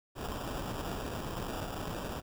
pink noise with sample-and-hold, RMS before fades -38 dBFS, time 0.15-2.22 s, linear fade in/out 50 ms, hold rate 2100 Hz, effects none

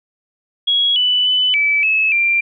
sine tone with pitch steps, 3322 / 2981 / 3003 / 2305 / 2591 / 2372 Hz, G#7 / F#7 / F#7 / D7 / E7 / D7, 0 / +12 / +25 / -33 / -30 / +17 cents, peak -12 dBFS, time 0.67-2.41 s, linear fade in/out 10 ms, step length 290 ms, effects none

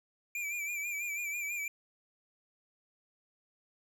square tone with vibrato, 2361 Hz, D7, 9 cents sharp, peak -35 dBFS, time 0.35-1.68 s, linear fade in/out 2 ms, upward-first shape sine, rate 6.1 Hz, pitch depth 57 cents each way, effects none

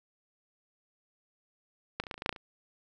clicks, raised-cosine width 0.3 ms, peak -15 / -29 / -25 / -19 / -25 / -30 / -21 / -13 / -10 / -25 / -29 dBFS, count 11, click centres 2 / 2.038 / 2.068 / 2.112 / 2.142 / 2.179 / 2.221 / 2.261 / 2.293 / 2.327 / 2.362 s, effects none

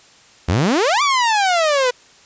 sawtooth exponential two-way sweep, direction up then down, 75.5 to 1188 to 484.9 Hz, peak -10 dBFS, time 0.48-1.91 s, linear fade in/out 10 ms, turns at 1.02 s, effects white hiss -48 dBFS RMS until 2.25 s + resampled to 16000 Hz

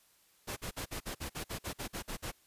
pink noise bursts, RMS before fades -39 dBFS, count 13, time 0.47-2.319 s, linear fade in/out 20 ms, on 97 ms, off 49 ms, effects white hiss -67 dBFS RMS until 2.46 s + resampled to 32000 Hz

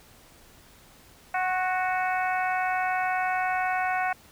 harmonic tone with a mistuned harmonic, 370 Hz, F#4, in tune, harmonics 2 / 3 / 4 / 5 / 6 / 7, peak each -26 / -34 / -31 / -35 / -35 / -39 dBFS, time 1.34-4.13 s, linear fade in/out 5 ms, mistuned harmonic 3, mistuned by -24 cents, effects pink hiss -54 dBFS RMS until 4.31 s

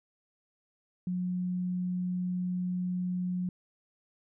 sine tone, 180.7 Hz, F#3, 41 cents flat, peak -29 dBFS, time 1.07-3.49 s, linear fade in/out 2 ms, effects none

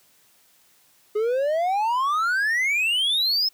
triangle exponential sweep, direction up, 412.7 to 5274 Hz, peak -18 dBFS, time 1.15-3.49 s, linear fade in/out 10 ms, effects white hiss -59 dBFS RMS until 3.53 s + high-pass 80 Hz 12 dB/octave

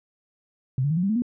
sine tone with pitch steps, 129.8 / 144.02 / 159.8 / 177.31 / 196.74 / 218.3 / 242.2 Hz, C3 / D3 / D#3 / F3 / G3 / A3 / B3, -13 / -33 / +47 / +27 / +7 / -13 / -34 cents, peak -20 dBFS, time 0.78-1.221 s, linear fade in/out 2 ms, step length 63 ms, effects none

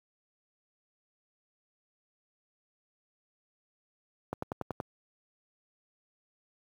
click train, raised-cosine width 1 ms, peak -19 dBFS, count 6, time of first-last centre 4.33-4.802 s, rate 10.6 Hz, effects high-pass 80 Hz 12 dB/octave + 9-bit

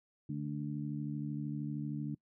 harmonic tone, 73 Hz, D2, 10 cents flat, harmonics 2 / 3 / 4, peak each -38 / -41 / -41 dBFS, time 0.29-2.15 s, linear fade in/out 5 ms, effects noise-tail reverb RT60 0.1 s tail -25 dB re dry

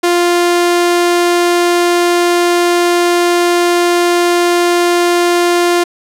sawtooth tone, 349.2 Hz, F4, in tune, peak -5 dBFS, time 0.03-5.84 s, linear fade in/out 10 ms, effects low-pass 12000 Hz 12 dB/octave

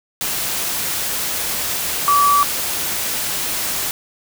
sine tone in noise, 1151 Hz, D6, 35 cents flat, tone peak -11 dBFS, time 2.08-2.43 s, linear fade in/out 0 ms, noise white, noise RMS -22 dBFS, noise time 0.21-3.91 s, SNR +8 dB, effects none

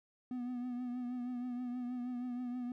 triangle tone with vibrato, 246.9 Hz, B3, in tune, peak -35 dBFS, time 0.31-2.72 s, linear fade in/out 2 ms, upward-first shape triangle, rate 6.3 Hz, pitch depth 46 cents each way, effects none

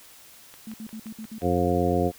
click train, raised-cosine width 0.3 ms, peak -30 dBFS, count 6, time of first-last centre 0.54-1.419 s, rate 5.69 Hz
sine tone bursts, 220 Hz, A3, in tune, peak -34 dBFS, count 6, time 0.67-1.384 s, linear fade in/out 2 ms, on 69 ms, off 60 ms
harmonic tone, 88.3 Hz, F2, 20 cents sharp, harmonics 1 / 2 / 3 / 4 / 5 / 6 / 8, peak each -28 / -28 / -28 / -28 / -28 / -28 / -28 dBFS, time 1.41-2.12 s, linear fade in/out 50 ms
effects white hiss -50 dBFS RMS until 2.18 s

